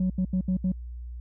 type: tone bursts at uneven times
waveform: sine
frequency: 185 Hz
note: F#3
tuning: in tune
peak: -20 dBFS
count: 5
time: 0-0.1 / 0.18-0.25 / 0.33-0.41 / 0.48-0.57 / 0.64-0.72 s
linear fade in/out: 5 ms
effects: tanh soft clip ceiling -20 dBFS + added 60 Hz sine -35 dBFS peak until 1.2 s